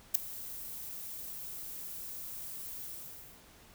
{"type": "noise with ADSR envelope", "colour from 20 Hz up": "violet", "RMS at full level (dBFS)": -22, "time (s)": [0.14, 3.44], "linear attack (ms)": 12, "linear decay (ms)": 5, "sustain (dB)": -21, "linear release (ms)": 570, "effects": ["pink hiss -58 dBFS RMS until 3.74 s"]}